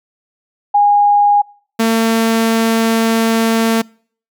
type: tone pair in turn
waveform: sine / sawtooth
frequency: 820 / 226 Hz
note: G#5 / A3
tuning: -22 / +47 cents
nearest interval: octave + minor seventh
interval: 2231 cents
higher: first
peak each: -7 dBFS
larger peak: neither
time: 0.74-1.42 / 1.79-3.82 s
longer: second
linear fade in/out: 10 ms
effects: noise-tail reverb RT60 0.5 s tail -26 dB re dry